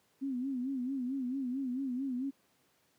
sine tone with vibrato, 259.9 Hz, C4, 11 cents flat, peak -32 dBFS, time 0.21-2.31 s, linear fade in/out 20 ms, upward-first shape sine, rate 4.5 Hz, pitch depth 110 cents each way, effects pink hiss -71 dBFS RMS until 2.98 s + high-pass 150 Hz 12 dB/octave

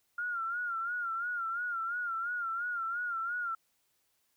sine tone with vibrato, 1396.9 Hz, F6, in tune, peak -32 dBFS, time 0.18-3.55 s, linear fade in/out 5 ms, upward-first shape sine, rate 2.9 Hz, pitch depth 83 cents each way, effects white hiss -75 dBFS RMS until 4.36 s

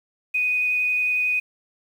sine tone with vibrato, 2489 Hz, D#7, in tune, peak -19 dBFS, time 0.34-1.4 s, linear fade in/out 10 ms, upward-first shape sine, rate 11 Hz, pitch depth 8 cents each way, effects 8-bit

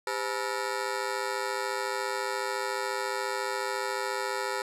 15% pulse ring-modulated tone, 456.6 Hz, A#4, 36 cents flat, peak -20 dBFS, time 0.07-4.62 s, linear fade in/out 2 ms, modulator 57.1 Hz, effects low-pass 11000 Hz 12 dB/octave

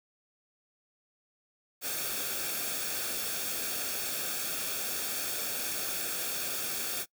white noise with comb filter, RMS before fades -34 dBFS, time 1.81-7.06 s, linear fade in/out 50 ms, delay 1 ms, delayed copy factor -0.6, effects noise-tail reverb RT60 0.1 s tail -23 dB re dry

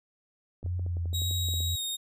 clicks, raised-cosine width 2 ms, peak -32 dBFS, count 12, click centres 0.63 / 0.662 / 0.795 / 0.864 / 0.969 / 1.057 / 1.13 / 1.219 / 1.311 / 1.487 / 1.539 / 1.605 s
sine tone with vibrato, 87.31 Hz, F2, in tune, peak -28 dBFS, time 0.64-1.76 s, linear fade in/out 10 ms, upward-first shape triangle, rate 1.8 Hz, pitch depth 55 cents each way
sawtooth tone with pitch glide, 3808 to 3708 Hz, A#7 to A#7, +36 to -10 cents, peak -28 dBFS, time 1.13-1.97 s, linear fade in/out 20 ms, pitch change -46 cents, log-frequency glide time 1.75-1.81 s
effects none

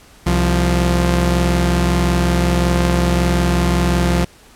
sawtooth tone pair together, 65.41 / 174.62 Hz, C2 / F3, 0 / 0 cents, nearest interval octave + perfect fourth, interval 1700 cents, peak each -12 dBFS, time 0.26-4.25 s, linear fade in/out 10 ms, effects pink hiss -46 dBFS RMS until 4.55 s + low-pass 12000 Hz 12 dB/octave

